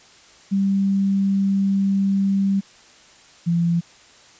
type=tone pair in turn; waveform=sine; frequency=196 / 170.26 Hz; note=G3 / F3; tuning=0 / -44 cents; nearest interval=major second; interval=244 cents; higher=first; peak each=-16 dBFS; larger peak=neither; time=0.51-2.61 / 3.46-3.81 s; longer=first; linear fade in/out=20 ms; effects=white hiss -49 dBFS RMS until 4.39 s + resampled to 16000 Hz